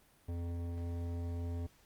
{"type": "tone with hard clipping", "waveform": "triangle", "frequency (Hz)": 85.7, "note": "F2", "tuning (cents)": -32, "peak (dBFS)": -38, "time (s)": [0.28, 1.67], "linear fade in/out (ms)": 10, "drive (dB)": 18, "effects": ["pink hiss -66 dBFS RMS until 1.85 s", "Opus 32 kbps"]}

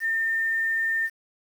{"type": "tone", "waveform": "sine", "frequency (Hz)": 1808, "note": "A6", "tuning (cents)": 47, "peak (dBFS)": -22, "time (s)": [0, 1.1], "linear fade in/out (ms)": 50, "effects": ["8-bit"]}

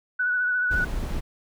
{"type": "tone with vibrato", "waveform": "sine", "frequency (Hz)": 1480, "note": "F#6", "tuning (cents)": 0, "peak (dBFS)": -21, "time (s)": [0.19, 0.85], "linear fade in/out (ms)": 10, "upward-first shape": "triangle", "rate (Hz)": 14, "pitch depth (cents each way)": 31}
{"type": "noise", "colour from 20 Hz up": "brown", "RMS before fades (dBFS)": -28, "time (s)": [0.7, 1.21], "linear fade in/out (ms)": 20}
{"effects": []}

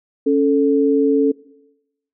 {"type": "tone pair together", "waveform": "sine", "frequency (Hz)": [277.2, 440], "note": ["C#4", "A4"], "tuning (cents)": [0, 0], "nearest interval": "minor sixth", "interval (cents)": 800, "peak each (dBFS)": -15, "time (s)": [0.26, 1.32], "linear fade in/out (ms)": 10, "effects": ["noise-tail reverb RT60 0.9 s tail -21 dB re dry"]}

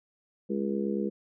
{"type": "harmonic tone", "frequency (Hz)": 68.7, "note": "C#2", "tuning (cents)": -15, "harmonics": [3, 4, 5, 6, 7], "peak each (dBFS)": [-30, -41, -33, -35, -36], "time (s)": [0.49, 1.1], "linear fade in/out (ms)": 20, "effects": []}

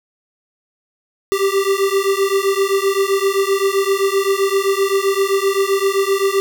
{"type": "beating tone pair", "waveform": "square", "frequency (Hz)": [388.3, 396], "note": ["G4", "G4"], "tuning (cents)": [-16, 18], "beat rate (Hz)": 7.7, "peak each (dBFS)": -18, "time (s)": [1.32, 6.4], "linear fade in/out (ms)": 0, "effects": []}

